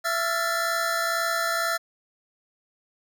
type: tone cluster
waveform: square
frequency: 668 / 1331 / 1393 / 1762 Hz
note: E5 / E6 / F6 / A6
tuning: +23 / +16 / -5 / +2 cents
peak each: -30 dBFS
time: 0.04-1.78 s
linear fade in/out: 20 ms
effects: none